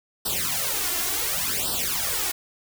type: noise with flanger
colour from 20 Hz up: white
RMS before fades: -26 dBFS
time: 0.25-2.32 s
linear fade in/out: 10 ms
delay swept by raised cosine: 0.22 to 2.92 ms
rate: 0.69 Hz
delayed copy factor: +1
effects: none